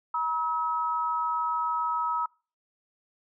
sine tone pair together, 958 / 1284.8 Hz, A#5 / E6, +47 / -45 cents, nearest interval perfect fourth, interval 508 cents, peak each -28 dBFS, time 0.14-2.26 s, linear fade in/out 5 ms, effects noise-tail reverb RT60 0.4 s tail -26 dB re dry

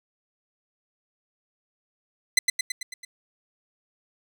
15% pulse tone with echo, 2031 Hz, B6, 48 cents sharp, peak -8 dBFS, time 2.37-2.39 s, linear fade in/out 5 ms, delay 110 ms, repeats 6, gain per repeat -4 dB, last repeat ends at 3.05 s, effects none

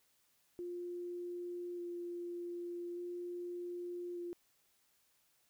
sine tone with vibrato, 350 Hz, F4, 4 cents sharp, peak -40 dBFS, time 0.59-4.33 s, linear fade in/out 0 ms, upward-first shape square, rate 0.42 Hz, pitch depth 9 cents each way, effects white hiss -74 dBFS RMS until 5.49 s

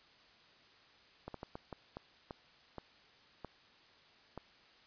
slowing click train, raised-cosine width 1 ms, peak -29 dBFS, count 10, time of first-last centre 1.28-4.377 s, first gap 63 ms, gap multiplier 1.4, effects white hiss -63 dBFS RMS until 4.86 s + resampled to 11025 Hz

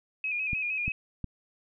sine tone with vibrato, 2489 Hz, D#7, in tune, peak -28 dBFS, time 0.24-0.92 s, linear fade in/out 2 ms, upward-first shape square, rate 6.5 Hz, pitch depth 45 cents each way
clicks, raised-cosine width 5 ms, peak -21 dBFS, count 3, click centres 0.532 / 0.88 / 1.243 s
effects none

